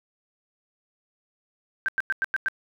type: tone bursts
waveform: sine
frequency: 1568 Hz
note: G6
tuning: in tune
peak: -21 dBFS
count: 6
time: 1.86-2.484 s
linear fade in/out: 0 ms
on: 24 ms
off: 96 ms
effects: none